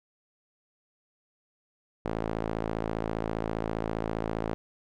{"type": "tone with band-pass filter", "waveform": "sawtooth", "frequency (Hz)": 55, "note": "A1", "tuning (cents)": 0, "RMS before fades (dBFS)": -32, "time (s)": [2.05, 4.54], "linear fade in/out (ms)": 0, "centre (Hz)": 520, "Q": 0.74, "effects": []}